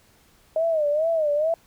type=tone with vibrato; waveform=sine; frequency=622.3 Hz; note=D#5; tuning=in tune; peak=-19 dBFS; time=0.56-1.54 s; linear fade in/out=2 ms; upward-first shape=sine; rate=2.3 Hz; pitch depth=120 cents each way; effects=pink hiss -58 dBFS RMS until 1.66 s